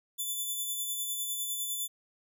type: tone with tremolo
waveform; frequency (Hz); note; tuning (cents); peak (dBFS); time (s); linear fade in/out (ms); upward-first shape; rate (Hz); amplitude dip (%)
5% pulse; 3500; A7; -10; -23; 0.18-1.88; 20; sine; 9.9; 35
effects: none